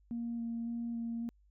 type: tone with vibrato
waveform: sine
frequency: 233.1 Hz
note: A#3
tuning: in tune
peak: -34 dBFS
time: 0.11-1.29 s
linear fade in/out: 0 ms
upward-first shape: square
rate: 1.8 Hz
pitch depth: 10 cents each way
effects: tanh soft clip ceiling -30 dBFS + added 50 Hz sine -63 dBFS peak until 1.5 s